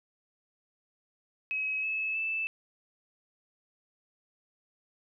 sine tone with pitch steps, 2555 / 2595 / 2636 Hz, D#7 / E7 / E7, +45 / -28 / -1 cents, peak -29 dBFS, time 1.51-2.47 s, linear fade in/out 0 ms, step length 320 ms, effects none

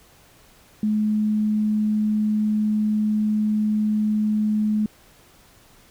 sine tone, 213 Hz, G#3, 44 cents sharp, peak -18 dBFS, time 0.83-4.86 s, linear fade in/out 2 ms, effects pink hiss -53 dBFS RMS until 5.9 s

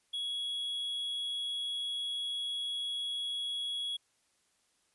triangle tone, 3342 Hz, G#7, 10 cents sharp, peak -32 dBFS, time 0.13-3.97 s, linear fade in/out 10 ms, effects white hiss -73 dBFS RMS until 4.94 s + resampled to 24000 Hz

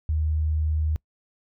sine tone, 77.5 Hz, D#2, 6 cents flat, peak -21 dBFS, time 0.09-0.96 s, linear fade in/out 0 ms, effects noise-tail reverb RT60 0.1 s tail -25 dB re dry

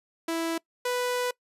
sawtooth tone pair in turn, 330 / 494.4 Hz, E4 / B4, +2 / +2 cents, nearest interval perfect fifth, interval 700 cents, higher second, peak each -23 / -22 dBFS, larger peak second, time 0.28-0.58 / 0.85-1.31 s, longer second, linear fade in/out 5 ms, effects noise-tail reverb RT60 0.1 s tail -23 dB re dry + resampled to 32000 Hz

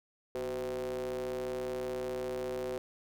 square ring-modulated tone, 67.6 Hz, C#2, 43 cents flat, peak -32 dBFS, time 0.35-2.78 s, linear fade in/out 0 ms, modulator 443 Hz, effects none

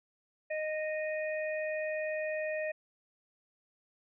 harmonic tone, 619 Hz, D#5, 9 cents flat, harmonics 1 / 3 / 4, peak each -33 / -40 / -42 dBFS, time 0.5-2.72 s, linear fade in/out 10 ms, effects none

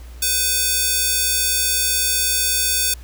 square tone with high-pass filter, 504 Hz, B4, 35 cents sharp, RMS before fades -19 dBFS, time 0.22-2.94 s, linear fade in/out 5 ms, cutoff 5300 Hz, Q 0.52, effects added 60 Hz sine -34 dBFS peak until 3.03 s + pink hiss -48 dBFS RMS until 3.03 s

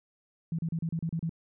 sine tone bursts, 164.3 Hz, E3, 5 cents flat, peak -28 dBFS, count 8, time 0.52-1.294 s, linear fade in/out 2 ms, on 67 ms, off 34 ms, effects none

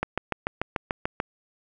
click train, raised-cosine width 0.5 ms, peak -10 dBFS, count 9, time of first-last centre 0.03-1.201 s, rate 6.83 Hz, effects none

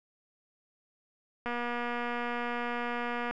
click train, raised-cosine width 0.5 ms, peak -20 dBFS, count 445, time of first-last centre 1.46-3.31 s, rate 240 Hz, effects none

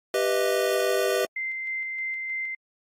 sine tone, 669 Hz, E5, 25 cents sharp, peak -33 dBFS, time 0.14-1.27 s, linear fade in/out 20 ms
square chord, G augmented, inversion none, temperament equal, 392 / 493.9 / 622.3 Hz, G4 / B4 / D#5, 0 / 0 / 0 cents, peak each -27 / -27 / -28 dBFS, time 0.14-1.25 s, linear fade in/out 2 ms
sine tone with tremolo, 2081 Hz, C7, 10 cents flat, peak -27 dBFS, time 1.36-2.55 s, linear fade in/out 5 ms, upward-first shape square, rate 3.2 Hz, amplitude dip 25%
effects AAC 48 kbps

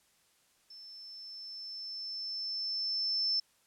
sine tone with level ramp, 5300 Hz, E8, 9 cents sharp, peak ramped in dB -48 to -27 dBFS, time 0.7-3.4 s, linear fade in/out 5 ms, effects white hiss -69 dBFS RMS until 3.66 s + low-pass 11000 Hz 12 dB/octave

